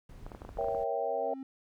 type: noise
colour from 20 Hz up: brown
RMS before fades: -48 dBFS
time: 0.09-0.84 s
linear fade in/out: 5 ms
type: clicks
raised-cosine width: 1 ms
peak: -30 dBFS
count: 11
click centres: 0.265 / 0.318 / 0.349 / 0.419 / 0.45 / 0.491 / 0.572 / 0.611 / 0.644 / 0.685 / 0.748 s
type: chord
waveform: sine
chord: A# diminished seventh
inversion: none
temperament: equal with one note detuned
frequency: 468.9 / 554.4 / 659.3 / 784 Hz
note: A#4 / C#5 / E5 / G5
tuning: +10 / 0 / 0 / 0 cents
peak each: -35 dBFS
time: 0.58-1.34 s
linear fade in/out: 5 ms
type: tone with exponential growth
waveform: triangle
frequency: 266.9 Hz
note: C4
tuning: 35 cents sharp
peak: -35 dBFS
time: 0.69-1.43 s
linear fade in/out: 2 ms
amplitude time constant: 160 ms
effects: none